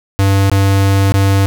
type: tone with dropouts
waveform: square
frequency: 98 Hz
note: G2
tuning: in tune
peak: -9 dBFS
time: 0.19-1.46 s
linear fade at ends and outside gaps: 0 ms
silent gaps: 0.498-0.516 / 1.121-1.14 s
effects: none